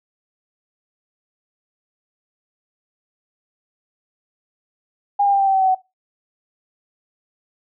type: tone with pitch steps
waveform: sine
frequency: 810 / 801.2 / 792.4 / 783.8 / 775.2 / 766.7 / 758.4 / 750.1 Hz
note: G#5 / G5 / G5 / G5 / G5 / G5 / F#5 / F#5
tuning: -43 / +38 / +18 / 0 / -20 / -39 / +43 / +23 cents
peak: -13 dBFS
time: 5.19-5.75 s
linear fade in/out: 10 ms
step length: 70 ms
effects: noise-tail reverb RT60 0.2 s tail -18 dB re dry